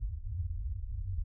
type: low-pass noise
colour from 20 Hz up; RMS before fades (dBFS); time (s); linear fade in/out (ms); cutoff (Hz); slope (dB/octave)
white; -36; 0-1.24; 20; 100; 96
effects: none